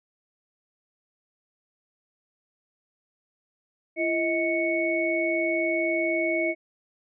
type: tone cluster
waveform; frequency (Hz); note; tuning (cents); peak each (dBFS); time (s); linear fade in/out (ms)
sine; 337.3 / 634 / 2218; E4 / D#5 / C#7; +40 / +32 / 0; -27; 3.96-6.55; 50
effects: none